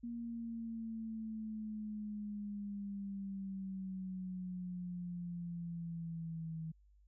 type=exponential sweep; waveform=sine; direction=down; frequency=236.8 to 160 Hz; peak=-40 dBFS; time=0.03-6.72 s; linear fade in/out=10 ms; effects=added 50 Hz sine -63 dBFS peak until 7.07 s